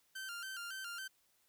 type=tone with vibrato; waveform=sawtooth; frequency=1470 Hz; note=F#6; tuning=12 cents flat; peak=-39 dBFS; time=0.15-1.08 s; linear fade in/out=10 ms; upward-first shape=square; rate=3.6 Hz; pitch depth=88 cents each way; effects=white hiss -74 dBFS RMS until 1.48 s